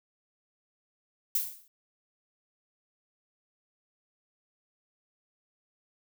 violet noise with exponential decay, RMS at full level -25 dBFS, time 1.35-1.68 s, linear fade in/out 2 ms, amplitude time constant 71 ms, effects none

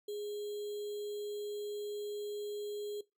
sine tone with sample-and-hold, 414.8 Hz, G#4, 2 cents flat, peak -37 dBFS, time 0.08-3.01 s, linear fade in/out 5 ms, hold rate 3675 Hz, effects noise-tail reverb RT60 0.2 s tail -20 dB re dry

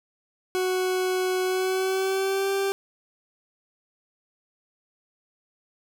40% pulse tone with pitch glide, 370 to 392 Hz, F#4 to G4, 0 to 0 cents, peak -22 dBFS, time 0.55-2.72 s, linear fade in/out 0 ms, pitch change +100 cents, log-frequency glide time 1.44-2.51 s, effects none

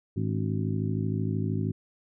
harmonic tone with a mistuned harmonic, 53 Hz, G#1, 36 cents sharp, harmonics 2 / 3 / 4 / 5 / 6 / 7, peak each -29 / -31 / -34 / -35 / -40 / -38 dBFS, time 0.16-1.72 s, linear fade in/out 10 ms, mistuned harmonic 6, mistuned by -92 cents, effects none

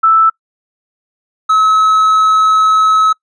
sine / triangle tone pair in turn, 1318.5 / 1288.4 Hz, E6 / E6, 0 / -40 cents, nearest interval unison, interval 40 cents, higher first, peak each -5 dBFS, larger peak neither, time 0.03-0.3 / 1.49-3.13 s, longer second, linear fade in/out 10 ms, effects noise-tail reverb RT60 0.1 s tail -24 dB re dry + resampled to 22050 Hz

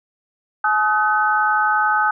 sine tone cluster, 851 / 1265 / 1514 Hz, G#5 / D#6 / F#6, +42 / +28 / +39 cents, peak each -19 dBFS, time 0.64-2.11 s, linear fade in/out 5 ms, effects none

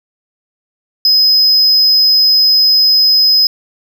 triangle tone, 5060 Hz, D#8, 28 cents sharp, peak -5 dBFS, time 1.05-3.47 s, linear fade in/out 2 ms, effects 7-bit

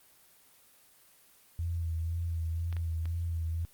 sine tone with vibrato, 83.2 Hz, E2, 17 cents sharp, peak -30 dBFS, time 1.59-3.65 s, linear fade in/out 0 ms, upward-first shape sine, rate 2 Hz, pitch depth 38 cents each way
clicks, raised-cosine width 0.3 ms, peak -30 dBFS, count 3, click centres 2.727 / 2.767 / 3.056 s
effects white hiss -61 dBFS RMS until 3.73 s + Opus 24 kbps

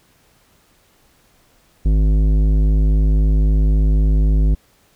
sine tone with tanh clipping, 51.91 Hz, G#1, in tune, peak -13 dBFS, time 1.85-4.55 s, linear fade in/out 10 ms, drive 13 dB, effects pink hiss -56 dBFS RMS until 4.95 s

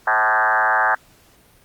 sine tone with frequency modulation, 1212 Hz, D#6, 46 cents flat, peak -14 dBFS, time 0.07-0.95 s, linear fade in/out 5 ms, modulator 113 Hz, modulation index 4.5, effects pink hiss -53 dBFS RMS until 1.64 s + Opus 48 kbps

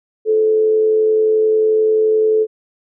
sine tone with amplitude modulation, 434.8 Hz, A4, 21 cents flat, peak -9 dBFS, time 0.25-2.47 s, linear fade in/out 50 ms, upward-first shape sine, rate 91.4 Hz, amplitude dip 35%, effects none

